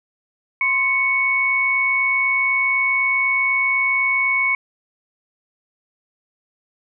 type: tone pair together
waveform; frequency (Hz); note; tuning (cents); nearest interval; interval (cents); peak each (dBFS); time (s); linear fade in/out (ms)
sine; 1046.8 / 2218; C6 / C#7; 0 / 0; octave + minor second; 1300; -25 / -16; 0.61-4.55; 2
effects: none